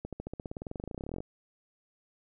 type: accelerating click train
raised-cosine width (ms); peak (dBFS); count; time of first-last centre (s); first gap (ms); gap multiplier
2; -24; 28; 0.05-1.204; 77; 0.95
effects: none